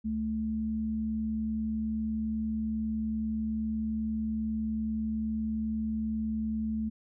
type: tone pair together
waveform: sine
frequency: 69.1 / 219.4 Hz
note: C#2 / A3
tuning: -5 / -5 cents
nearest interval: octave + minor sixth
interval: 2000 cents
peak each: -39 / -29 dBFS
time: 0.04-6.9 s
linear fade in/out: 20 ms
effects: none